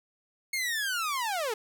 sawtooth linear sweep, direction down, 2182 to 410 Hz, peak -25 dBFS, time 0.53-1.54 s, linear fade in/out 5 ms, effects none

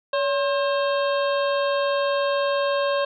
harmonic tone with a mistuned harmonic, 534 Hz, C5, 35 cents sharp, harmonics 1 / 2 / 3 / 5 / 6 / 7 / 8, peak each -21 / -27 / -31 / -35 / -37 / -38 / -39 dBFS, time 0.13-3.05 s, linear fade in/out 5 ms, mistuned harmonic 1, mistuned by +100 cents, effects none

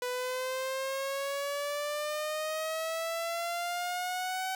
sawtooth exponential sweep, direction up, 493.9 to 759 Hz, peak -28 dBFS, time 0.02-4.55 s, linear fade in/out 2 ms, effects none

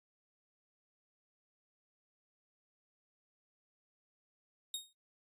sawtooth tone with exponential decay, 3729 Hz, A#7, in tune, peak -31 dBFS, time 4.74-4.93 s, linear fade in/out 2 ms, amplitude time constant 41 ms, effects noise-tail reverb RT60 0.1 s tail -19 dB re dry + resampled to 32000 Hz

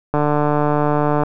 click train, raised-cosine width 1 ms, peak -4 dBFS, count 163, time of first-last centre 0.14-1.235 s, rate 148 Hz, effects none

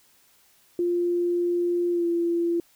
sine tone with pitch glide, 349.2 to 341 Hz, F4 to F4, 0 to -41 cents, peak -21 dBFS, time 0.79-2.6 s, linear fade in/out 2 ms, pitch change -41 cents, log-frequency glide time 1.91-2.06 s, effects white hiss -60 dBFS RMS until 2.75 s

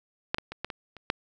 clicks, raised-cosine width 0.3 ms, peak -9 / -15 / -21 / -15 / -19 / -29 / -8 dBFS, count 7, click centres 0.345 / 0.384 / 0.52 / 0.646 / 0.702 / 0.967 / 1.101 s, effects none

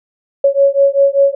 sine beating tone pair, 553 / 558.1 Hz, C#5 / C#5, -4 / +12 cents, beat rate 5.1 Hz, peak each -11 dBFS, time 0.44-1.35 s, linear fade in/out 5 ms, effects none

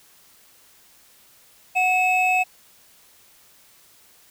triangle tone pair together, 737.9 / 2589 Hz, F#5 / E7, -5 / -32 cents, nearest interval octave + minor seventh, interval 2173 cents, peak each -18 dBFS, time 1.75-2.44 s, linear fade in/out 20 ms, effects white hiss -54 dBFS RMS until 4.3 s

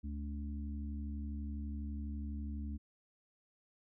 harmonic tone, 72.1 Hz, D2, 31 cents flat, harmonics 1 / 3 / 4, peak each -39 / -45 / -50 dBFS, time 0.03-2.78 s, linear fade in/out 20 ms, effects none

